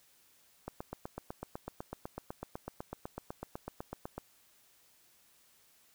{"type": "click train", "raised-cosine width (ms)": 1, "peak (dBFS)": -25, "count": 29, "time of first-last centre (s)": [0.68, 4.18], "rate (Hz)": 8, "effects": ["white hiss -66 dBFS RMS until 5.94 s"]}